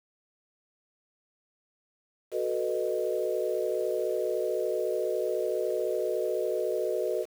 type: chord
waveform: sine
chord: B dominant seventh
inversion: second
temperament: equal with one note detuned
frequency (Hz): 370 / 440 / 493.9 / 617.2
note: F#4 / A4 / B4 / D#5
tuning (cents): 0 / 0 / 0 / -14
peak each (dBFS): -32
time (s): 2.31-7.26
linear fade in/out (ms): 50
effects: 8-bit